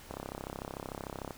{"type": "click train", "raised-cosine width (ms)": 1, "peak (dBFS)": -24, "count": 41, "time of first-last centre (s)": [0.11, 1.308], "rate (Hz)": 33.4, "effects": ["pink hiss -52 dBFS RMS until 1.37 s"]}